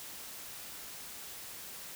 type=silence; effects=white hiss -46 dBFS RMS until 1.95 s